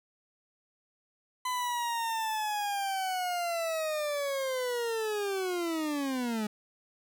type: linear sweep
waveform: 40% pulse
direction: down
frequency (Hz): 1012 to 207.7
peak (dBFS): -29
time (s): 1.45-6.47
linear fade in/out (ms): 5
effects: none